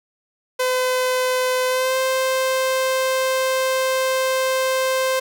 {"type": "tone with pitch glide", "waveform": "sawtooth", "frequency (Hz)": [509, 522.4], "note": ["C5", "C5"], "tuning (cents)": [-48, -3], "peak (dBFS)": -14, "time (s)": [0.59, 5.2], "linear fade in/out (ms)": 10, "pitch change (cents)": 45, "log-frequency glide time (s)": [1.67, 1.97], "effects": []}